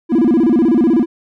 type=tone with vibrato; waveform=triangle; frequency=281.3 Hz; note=C#4; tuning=26 cents sharp; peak=-6 dBFS; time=0.09-1.06 s; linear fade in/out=50 ms; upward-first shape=square; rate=16 Hz; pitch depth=290 cents each way; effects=tanh soft clip ceiling -4 dBFS